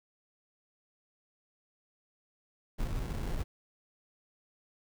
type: noise with sample-and-hold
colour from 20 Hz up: brown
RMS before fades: -34 dBFS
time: 2.78-3.44 s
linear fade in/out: 20 ms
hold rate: 1225 Hz
effects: none